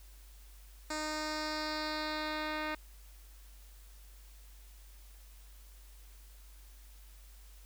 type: tone with low-pass filter sweep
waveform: 10% pulse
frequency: 307.3 Hz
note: D#4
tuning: 21 cents flat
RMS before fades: -37 dBFS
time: 0.9-2.75 s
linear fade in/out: 5 ms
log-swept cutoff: 7000 to 3000 Hz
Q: 2.6
effects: added 49 Hz sine -52 dBFS peak until 7.65 s + white hiss -62 dBFS RMS until 7.65 s